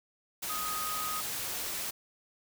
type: tone in noise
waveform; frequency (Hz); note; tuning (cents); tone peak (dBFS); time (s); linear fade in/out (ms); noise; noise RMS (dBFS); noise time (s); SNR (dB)
sine; 1250; D#6; +8; -35; 0.49-1.21; 10; white; -36; 0.42-1.91; -2
effects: none